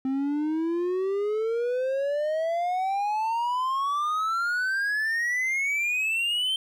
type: exponential sweep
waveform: triangle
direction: up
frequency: 261.6 to 3136 Hz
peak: -22 dBFS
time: 0.05-6.56 s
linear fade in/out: 2 ms
effects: none